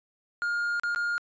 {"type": "tone with dropouts", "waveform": "triangle", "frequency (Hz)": 1416, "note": "F6", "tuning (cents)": 23, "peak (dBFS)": -24, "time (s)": [0.42, 1.18], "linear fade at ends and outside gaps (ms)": 0, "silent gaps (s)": [[0.797, 0.835], [0.948, 0.96]], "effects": ["resampled to 16000 Hz"]}